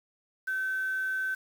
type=tone with quantisation; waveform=sine; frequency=1534 Hz; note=G6; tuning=38 cents flat; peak=-28 dBFS; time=0.47-1.35 s; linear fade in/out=10 ms; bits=8; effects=none